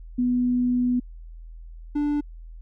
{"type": "tone pair in turn", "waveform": ["sine", "triangle"], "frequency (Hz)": [246.9, 293.1], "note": ["B3", "D4"], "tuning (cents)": [0, -3], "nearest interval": "minor third", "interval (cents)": 297, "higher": "second", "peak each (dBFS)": -19, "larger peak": "neither", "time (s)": [[0.18, 1], [1.95, 2.21]], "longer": "first", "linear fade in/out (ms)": 10, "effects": ["added 41 Hz sine -38 dBFS peak until 2.61 s"]}